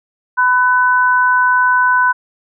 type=tone pair together; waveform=sine; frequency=1001.1 / 1500 Hz; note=B5 / F#6; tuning=+23 / +23 cents; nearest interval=perfect fifth; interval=700 cents; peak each=-12 dBFS; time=0.37-2.13 s; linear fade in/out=20 ms; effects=none